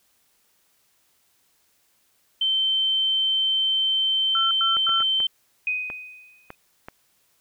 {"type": "tone", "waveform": "sine", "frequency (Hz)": 3100, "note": "G7", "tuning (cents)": -20, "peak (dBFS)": -19, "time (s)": [2.41, 5.27], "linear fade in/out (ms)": 5}
{"type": "tone bursts", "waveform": "sine", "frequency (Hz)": 1351, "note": "E6", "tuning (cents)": 42, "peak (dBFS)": -23, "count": 3, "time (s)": [4.35, 5.026], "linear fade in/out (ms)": 2, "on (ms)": 160, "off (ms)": 98}
{"type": "clicks", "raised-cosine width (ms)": 0.5, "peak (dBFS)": -21, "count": 7, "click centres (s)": [4.768, 4.893, 5.005, 5.203, 5.901, 6.504, 6.885]}
{"type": "tone with exponential decay", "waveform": "sine", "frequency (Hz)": 2501, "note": "D#7", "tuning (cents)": 8, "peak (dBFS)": -20, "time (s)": [5.67, 6.55], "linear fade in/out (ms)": 2, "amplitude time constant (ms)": 190}
{"effects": ["white hiss -65 dBFS RMS until 7.4 s"]}